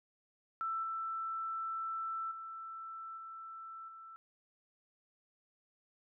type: tone with level steps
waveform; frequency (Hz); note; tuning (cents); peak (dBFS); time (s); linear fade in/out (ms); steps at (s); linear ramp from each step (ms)
sine; 1329; E6; +14; -34 / -36 / -43 / -45 / -49; 0.61-4.16; 0; 0.83 / 2.31 / 3.17 / 3.88; 5
effects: none